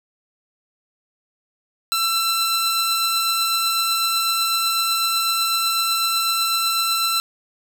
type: tone pair together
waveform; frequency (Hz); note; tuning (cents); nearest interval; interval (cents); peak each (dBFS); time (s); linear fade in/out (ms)
sawtooth; 1342 / 4034; E6 / B7; +31 / +36; octave + perfect fifth; 1905; -18; 1.92-7.2; 0
effects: none